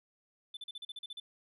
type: tone bursts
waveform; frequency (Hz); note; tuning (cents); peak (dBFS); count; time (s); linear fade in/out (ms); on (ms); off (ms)
sine; 3520; A7; 0; -38; 10; 0.54-1.2; 5; 30; 40
effects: tanh soft clip ceiling -40 dBFS